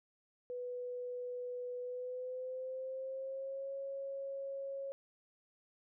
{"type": "tone with pitch glide", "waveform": "sine", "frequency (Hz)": [493.9, 548], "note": ["B4", "C#5"], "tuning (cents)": [0, -20], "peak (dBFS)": -39, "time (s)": [0.5, 4.92], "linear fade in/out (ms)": 0, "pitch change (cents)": 180, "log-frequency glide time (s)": [1.8, 3.73], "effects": []}